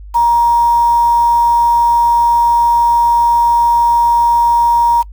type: tone with quantisation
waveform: sine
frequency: 943 Hz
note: A#5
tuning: 20 cents sharp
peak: -7 dBFS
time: 0.14-5.03 s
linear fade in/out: 20 ms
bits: 5
effects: noise-tail reverb RT60 0.1 s tail -25 dB re dry + added 50 Hz sine -29 dBFS peak until 5.12 s